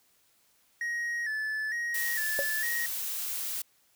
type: tone with vibrato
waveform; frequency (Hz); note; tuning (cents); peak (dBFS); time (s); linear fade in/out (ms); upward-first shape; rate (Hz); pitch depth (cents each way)
triangle; 1810; A6; +48; -28; 0.81-2.86; 2; square; 1.1; 70
type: noise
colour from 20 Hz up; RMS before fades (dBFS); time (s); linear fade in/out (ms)
blue; -34; 1.94-3.62; 5
type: tone with exponential decay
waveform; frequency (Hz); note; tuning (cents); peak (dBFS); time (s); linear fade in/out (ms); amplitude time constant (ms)
triangle; 561; C#5; +21; -22; 2.39-2.48; 0; 18
effects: white hiss -67 dBFS RMS until 3.95 s